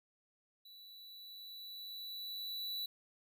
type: tone with level ramp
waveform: square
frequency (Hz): 3951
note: B7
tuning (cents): 0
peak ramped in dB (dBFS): -55 to -38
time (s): 0.65-2.86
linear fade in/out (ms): 5
effects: none